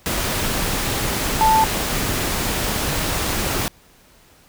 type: tone in noise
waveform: sine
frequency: 880 Hz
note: A5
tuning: in tune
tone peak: -12 dBFS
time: 1.41-1.64 s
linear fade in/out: 0 ms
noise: pink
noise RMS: -22 dBFS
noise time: 0.06-3.68 s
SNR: +7 dB
effects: pink hiss -52 dBFS RMS until 4.48 s